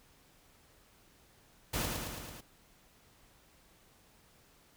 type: noise with echo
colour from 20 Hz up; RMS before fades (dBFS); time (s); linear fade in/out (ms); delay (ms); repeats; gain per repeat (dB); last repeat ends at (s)
pink; -34; 1.73-1.86; 10; 110; 5; -3; 2.41
effects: pink hiss -64 dBFS RMS until 4.76 s